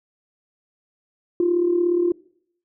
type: tone with amplitude modulation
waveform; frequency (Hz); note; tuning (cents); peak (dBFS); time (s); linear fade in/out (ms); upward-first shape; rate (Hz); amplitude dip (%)
sine; 349.2; F4; 0; -13; 1.4-2.12; 2; sine; 37; 60
effects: noise-tail reverb RT60 0.7 s tail -23 dB re dry + tanh soft clip ceiling -9 dBFS